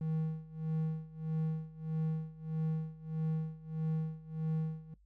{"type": "tone with tremolo", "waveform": "triangle", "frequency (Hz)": 158.6, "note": "D#3", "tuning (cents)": 33, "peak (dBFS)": -28, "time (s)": [0.01, 4.94], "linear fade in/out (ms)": 2, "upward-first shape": "sine", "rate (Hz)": 1.6, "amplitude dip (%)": 90, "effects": ["noise-tail reverb RT60 0.1 s tail -19 dB re dry", "added 50 Hz sine -62 dBFS peak until 5.05 s"]}